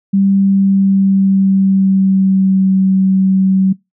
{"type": "tone with pitch glide", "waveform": "sine", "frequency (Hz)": [196, 190.53], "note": ["G3", "G3"], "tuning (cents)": [0, -49], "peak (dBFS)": -8, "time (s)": [0.13, 3.73], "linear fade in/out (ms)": 10, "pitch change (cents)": -49, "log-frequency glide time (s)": [0.31, 2.72], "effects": ["noise-tail reverb RT60 0.2 s tail -23 dB re dry"]}